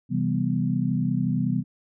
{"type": "chord", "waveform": "sine", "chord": "C major seventh", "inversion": "none", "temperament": "equal", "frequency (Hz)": [130.81, 164.81, 196, 246.9], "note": ["C3", "E3", "G3", "B3"], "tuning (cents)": [0, 0, 0, 0], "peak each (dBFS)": -27, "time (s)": [0.09, 1.64], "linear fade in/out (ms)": 50, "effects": []}